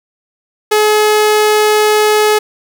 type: tone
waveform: sawtooth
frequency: 425 Hz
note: G#4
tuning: 40 cents sharp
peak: -4 dBFS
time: 0.71-2.39 s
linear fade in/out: 10 ms
effects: none